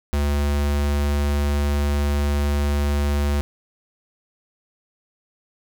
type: tone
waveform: square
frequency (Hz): 72.2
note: D2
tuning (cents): -29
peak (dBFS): -19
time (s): 0.13-3.41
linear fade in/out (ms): 0
effects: none